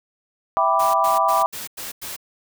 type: chord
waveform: sine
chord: E minor seventh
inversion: none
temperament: equal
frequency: 659.3 / 784 / 987.8 / 1174.7 Hz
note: E5 / G5 / B5 / D6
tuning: 0 / 0 / 0 / 0 cents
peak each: -22 / -22 / -20 / -20 dBFS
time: 0.57-1.46 s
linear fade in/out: 0 ms
type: noise bursts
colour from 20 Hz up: white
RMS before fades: -32 dBFS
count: 6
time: 0.79-2.165 s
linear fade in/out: 10 ms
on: 150 ms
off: 95 ms
effects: none